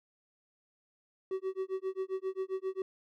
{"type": "tone with tremolo", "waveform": "triangle", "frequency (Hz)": 379.9, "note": "F#4", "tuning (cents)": 46, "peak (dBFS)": -28, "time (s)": [1.31, 2.82], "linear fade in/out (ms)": 2, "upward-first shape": "sine", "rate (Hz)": 7.5, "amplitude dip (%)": 100, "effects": []}